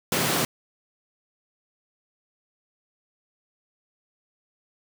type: high-pass noise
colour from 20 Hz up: pink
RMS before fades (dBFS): -24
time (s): 0.12-0.45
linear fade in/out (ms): 2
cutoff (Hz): 130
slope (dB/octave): 24
effects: none